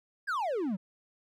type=exponential sweep; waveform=triangle; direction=down; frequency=1704 to 174.61 Hz; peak=-27 dBFS; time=0.27-0.77 s; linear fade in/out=20 ms; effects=none